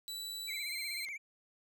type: tone with pitch glide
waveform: sawtooth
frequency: 3951 to 4128 Hz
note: B7 to C8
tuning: 0 to -24 cents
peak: -37 dBFS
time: 0.08-1.05 s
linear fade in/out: 0 ms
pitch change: +76 cents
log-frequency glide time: 0.53-0.75 s
type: tone with vibrato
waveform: triangle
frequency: 2217 Hz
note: C#7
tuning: in tune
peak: -38 dBFS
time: 0.47-1.18 s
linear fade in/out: 20 ms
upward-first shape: sine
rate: 16 Hz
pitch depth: 100 cents each way
type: clicks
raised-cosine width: 0.2 ms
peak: -47 / -38 dBFS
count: 2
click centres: 1.066 / 1.087 s
effects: none